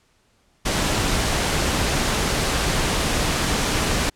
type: noise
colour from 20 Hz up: pink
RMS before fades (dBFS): -21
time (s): 0.65-4.1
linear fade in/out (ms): 10
effects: pink hiss -62 dBFS RMS until 4.15 s + low-pass 9000 Hz 12 dB/octave